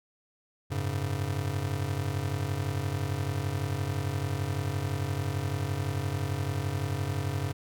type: chord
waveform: square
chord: F# suspended second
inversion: none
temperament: just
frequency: 92.5 / 104.06 / 138.75 Hz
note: F#2 / G#2 / C#3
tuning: 0 / +4 / +2 cents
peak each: -34 dBFS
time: 0.7-7.53 s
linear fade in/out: 20 ms
effects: none